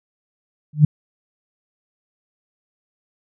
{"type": "tone with exponential growth", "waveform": "sine", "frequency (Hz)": 150.5, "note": "D3", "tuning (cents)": 43, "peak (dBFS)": -3, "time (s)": [0.73, 0.85], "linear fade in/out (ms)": 5, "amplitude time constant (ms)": 26, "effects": []}